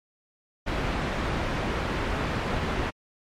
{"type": "low-pass noise", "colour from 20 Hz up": "pink", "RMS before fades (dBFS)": -28, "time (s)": [0.66, 2.91], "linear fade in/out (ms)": 20, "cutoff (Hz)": 2400, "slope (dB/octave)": 12, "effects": ["MP3 64 kbps"]}